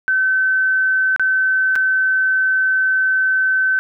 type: tone with dropouts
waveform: sine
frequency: 1530 Hz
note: G6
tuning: 42 cents flat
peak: -13 dBFS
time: 0.08-3.79 s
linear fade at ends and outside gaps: 0 ms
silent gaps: 1.162-1.196 / 1.755-1.76 s
effects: none